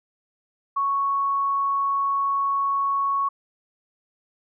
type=tone; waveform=sine; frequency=1108.7 Hz; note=C#6; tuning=in tune; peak=-20 dBFS; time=0.76-3.29 s; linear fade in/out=10 ms; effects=none